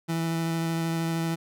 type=tone with vibrato; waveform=30% pulse; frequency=164.81 Hz; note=E3; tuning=in tune; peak=-23 dBFS; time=0.08-1.36 s; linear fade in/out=20 ms; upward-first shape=square; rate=13 Hz; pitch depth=9 cents each way; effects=none